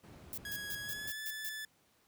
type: noise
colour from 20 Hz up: brown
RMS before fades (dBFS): -47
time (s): 0.03-1.11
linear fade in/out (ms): 10
type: noise bursts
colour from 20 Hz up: violet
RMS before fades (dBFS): -41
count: 7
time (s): 0.33-1.492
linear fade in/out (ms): 0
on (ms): 46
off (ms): 140
type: tone with pitch glide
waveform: sawtooth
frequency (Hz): 1661.2 to 1740.8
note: G#6 to A6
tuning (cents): 0 to -19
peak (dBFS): -37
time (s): 0.45-1.65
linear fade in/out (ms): 2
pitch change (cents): +81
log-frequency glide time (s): 0.81-1.19
effects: pink hiss -70 dBFS RMS until 2.07 s + high-pass 100 Hz 12 dB/octave